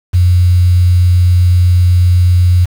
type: tone with quantisation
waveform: sine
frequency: 89.2 Hz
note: F2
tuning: 37 cents sharp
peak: -5 dBFS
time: 0.13-2.66 s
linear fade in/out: 20 ms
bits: 5
effects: none